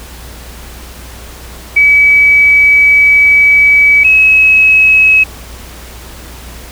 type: tone pair in turn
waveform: sine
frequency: 2284 / 2564 Hz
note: D7 / E7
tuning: -49 / -49 cents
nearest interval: major second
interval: 200 cents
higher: second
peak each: -3 dBFS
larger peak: neither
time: 1.76-4.04 / 4.04-5.24 s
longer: first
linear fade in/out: 10 ms
effects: added 60 Hz sine -30 dBFS peak until 6.71 s + pink hiss -32 dBFS RMS until 6.71 s